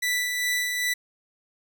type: tone with tremolo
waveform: sawtooth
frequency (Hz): 1975.5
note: B6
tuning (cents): 0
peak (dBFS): -19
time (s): 0.02-0.94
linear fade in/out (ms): 10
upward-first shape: sine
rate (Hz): 2.5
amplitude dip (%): 35
effects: none